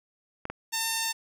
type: clicks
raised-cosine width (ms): 0.5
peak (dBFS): -19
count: 2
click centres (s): 0.454 / 0.5
type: tone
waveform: 5% pulse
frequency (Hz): 903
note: A5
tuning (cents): +45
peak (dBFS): -15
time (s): 0.72-1.13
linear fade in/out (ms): 20
effects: none